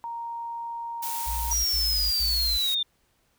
sine tone, 932.3 Hz, A#5, in tune, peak -31 dBFS, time 0.04-1.53 s, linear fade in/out 0 ms
blue noise, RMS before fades -33 dBFS, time 1.02-2.75 s, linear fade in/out 10 ms
sine tone bursts, 58.7 Hz, A#1, 13 cents sharp, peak -29 dBFS, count 3, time 1.26-2.582 s, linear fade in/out 20 ms, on 390 ms, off 76 ms
sine linear sweep, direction down, 5800 to 3564 Hz, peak -23 dBFS, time 1.51-2.83 s, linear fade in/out 5 ms
effects pink hiss -68 dBFS RMS until 3.38 s

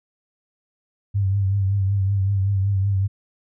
sine tone with vibrato, 98.1 Hz, G2, 2 cents sharp, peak -17 dBFS, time 1.14-3.08 s, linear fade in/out 20 ms, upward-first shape triangle, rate 5.3 Hz, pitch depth 60 cents each way, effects none

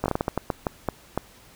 slowing click train, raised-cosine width 1 ms, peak -9 dBFS, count 12, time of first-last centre 0.04-1.176 s, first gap 18 ms, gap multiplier 1.32, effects pink hiss -52 dBFS RMS until 1.55 s

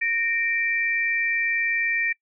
sine tone pair together, 1844 / 2345 Hz, A#6 / D7, -19 / -3 cents, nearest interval major third, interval 416 cents, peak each -24 dBFS, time 0.01-2.13 s, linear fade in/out 10 ms, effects noise-tail reverb RT60 0.1 s tail -25 dB re dry

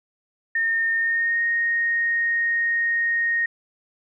sine tone with pitch glide, 1826 to 1860.1 Hz, A#6 to A#6, -36 to -4 cents, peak -19 dBFS, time 0.55-3.46 s, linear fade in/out 5 ms, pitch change +32 cents, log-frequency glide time 0.96-1.42 s, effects none

